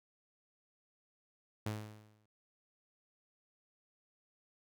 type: tone with exponential decay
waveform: sawtooth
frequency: 106.8 Hz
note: G#2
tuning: 49 cents sharp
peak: -31 dBFS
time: 1.66-2.26 s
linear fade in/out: 5 ms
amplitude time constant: 130 ms
effects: none